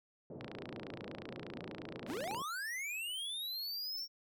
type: band-pass noise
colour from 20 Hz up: white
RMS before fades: -48 dBFS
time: 0.3-2.42 s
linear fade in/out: 2 ms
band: 110 to 510 Hz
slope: 24 dB/octave
type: click train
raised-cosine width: 0.3 ms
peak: -29 dBFS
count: 56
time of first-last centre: 0.41-2.347 s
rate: 28.4 Hz
type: linear sweep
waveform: square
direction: up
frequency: 147 to 5550 Hz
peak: -39 dBFS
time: 2.06-4.08 s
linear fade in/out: 50 ms
effects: none

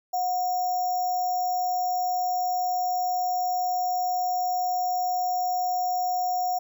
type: tone with sample-and-hold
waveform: sine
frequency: 729 Hz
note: F#5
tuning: 26 cents flat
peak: -23 dBFS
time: 0.13-6.59 s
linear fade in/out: 10 ms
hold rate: 6300 Hz
effects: none

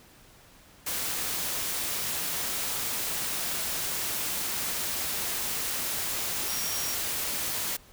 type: tone in noise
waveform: sine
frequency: 5620 Hz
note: F8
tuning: 10 cents sharp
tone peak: -35 dBFS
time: 6.48-6.95 s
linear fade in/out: 10 ms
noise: white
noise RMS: -31 dBFS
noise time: 0.86-7.77 s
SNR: -7 dB
effects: pink hiss -55 dBFS RMS until 7.92 s

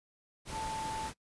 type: tone in noise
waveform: sine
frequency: 880 Hz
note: A5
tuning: in tune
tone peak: -36 dBFS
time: 0.51-1.11 s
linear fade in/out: 50 ms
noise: pink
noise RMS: -42 dBFS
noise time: 0.45-1.14 s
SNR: +3 dB
effects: noise-tail reverb RT60 0.1 s tail -22 dB re dry + resampled to 24000 Hz

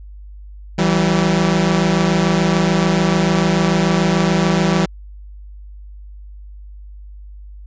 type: tone pair together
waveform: sawtooth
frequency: 164.81 / 191.67 Hz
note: E3 / G3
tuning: 0 / -39 cents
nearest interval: minor third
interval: 261 cents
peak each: -12 dBFS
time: 0.78-4.86 s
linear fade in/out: 10 ms
effects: added 50 Hz sine -33 dBFS peak until 7.66 s + resampled to 16000 Hz

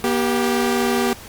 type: tone pair together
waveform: sawtooth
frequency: 239.8 / 391.4 Hz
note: A#3 / G4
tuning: +49 / -3 cents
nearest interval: minor sixth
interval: 848 cents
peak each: -16 dBFS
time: 0.04-1.13 s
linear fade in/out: 0 ms
effects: pink hiss -39 dBFS RMS until 1.28 s + Opus 48 kbps

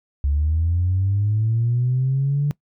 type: linear sweep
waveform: sine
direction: up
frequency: 68.9 to 146.83 Hz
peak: -16 dBFS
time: 0.24-2.51 s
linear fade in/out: 0 ms
effects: noise-tail reverb RT60 0.1 s tail -22 dB re dry + tanh soft clip ceiling -12 dBFS

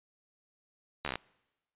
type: slowing click train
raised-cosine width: 0.3 ms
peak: -17 dBFS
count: 8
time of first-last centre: 1.05-1.156 s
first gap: 13 ms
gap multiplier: 1.05
effects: noise-tail reverb RT60 1.0 s tail -25 dB re dry + resampled to 8000 Hz

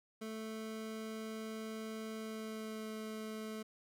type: tone with pitch glide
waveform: 25% pulse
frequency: 220 to 217.7 Hz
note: A3 to A3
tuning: 0 to -18 cents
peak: -38 dBFS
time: 0.21-3.63 s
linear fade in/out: 10 ms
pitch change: -18 cents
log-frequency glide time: 2.17-2.92 s
effects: none

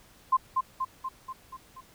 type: tone with echo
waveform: sine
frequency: 1046.5 Hz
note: C6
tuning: in tune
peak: -18 dBFS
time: 0.32-0.37 s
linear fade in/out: 10 ms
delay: 240 ms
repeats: 6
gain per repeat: -4 dB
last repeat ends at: 1.81 s
effects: pink hiss -57 dBFS RMS until 1.94 s

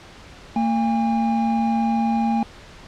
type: tone pair together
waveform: triangle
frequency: 227.6 / 811.1 Hz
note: A#3 / G#5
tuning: -41 / -41 cents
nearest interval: octave + minor seventh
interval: 2200 cents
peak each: -17 / -21 dBFS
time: 0.56-2.43 s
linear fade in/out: 2 ms
effects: pink hiss -43 dBFS RMS until 2.87 s + low-pass 5000 Hz 12 dB/octave

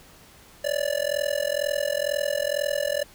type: tone with amplitude modulation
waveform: square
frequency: 580 Hz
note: D5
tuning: 22 cents flat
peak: -20 dBFS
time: 0.64-3.04 s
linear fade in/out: 10 ms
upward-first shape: sine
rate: 42.1 Hz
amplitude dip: 100%
effects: pink hiss -51 dBFS RMS until 3.14 s

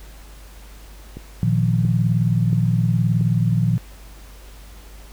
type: click train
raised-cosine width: 3 ms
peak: -20 dBFS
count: 4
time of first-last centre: 1.17-3.211 s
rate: 1.47 Hz
type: chord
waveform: sine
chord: Bb suspended fourth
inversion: none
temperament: equal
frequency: 116.54 / 155.56 / 174.61 Hz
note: Bb2 / Eb3 / F3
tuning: 0 / 0 / 0 cents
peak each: -18 / -21 / -21 dBFS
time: 1.43-3.78 s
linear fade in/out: 0 ms
effects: added 50 Hz sine -39 dBFS peak until 5.12 s + pink hiss -47 dBFS RMS until 5.12 s

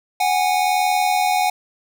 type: tone pair together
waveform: square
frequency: 739 / 820 Hz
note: F#5 / G#5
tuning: -2 / -22 cents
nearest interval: major second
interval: 180 cents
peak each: -19 / -20 dBFS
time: 0.2-1.5 s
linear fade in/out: 5 ms
effects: none

